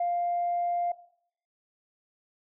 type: tone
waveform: sine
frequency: 699 Hz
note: F5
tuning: 1 cent sharp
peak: -24 dBFS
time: 0-0.92 s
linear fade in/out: 5 ms
effects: noise-tail reverb RT60 0.6 s tail -17 dB re dry + tanh soft clip ceiling -21 dBFS